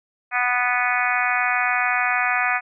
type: harmonic tone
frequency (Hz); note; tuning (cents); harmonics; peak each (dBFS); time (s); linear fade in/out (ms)
246.9; B3; 0; 3 / 4 / 5 / 6 / 7 / 8 / 9 / 10; -25 / -31 / -26 / -26 / -26 / -27 / -27 / -27; 0.31-2.61; 50
effects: none